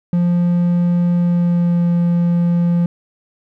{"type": "tone with pitch glide", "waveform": "triangle", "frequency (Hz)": [174.61, 172.6], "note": ["F3", "F3"], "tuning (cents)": [0, -20], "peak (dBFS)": -10, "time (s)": [0.13, 2.86], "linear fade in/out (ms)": 2, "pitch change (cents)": -20, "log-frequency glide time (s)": [1.14, 1.88], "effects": []}